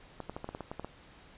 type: clicks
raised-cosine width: 1 ms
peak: -24 dBFS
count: 10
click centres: 0.203 / 0.296 / 0.365 / 0.444 / 0.49 / 0.549 / 0.607 / 0.715 / 0.796 / 0.846 s
effects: pink hiss -56 dBFS RMS until 1.37 s + resampled to 8000 Hz